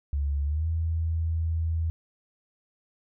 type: tone with pitch glide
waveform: sine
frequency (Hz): 71.1 to 81.67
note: C#2 to E2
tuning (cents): +45 to -16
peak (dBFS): -24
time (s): 0.13-1.9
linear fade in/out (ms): 0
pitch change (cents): +239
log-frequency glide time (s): 0.44-0.67
effects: none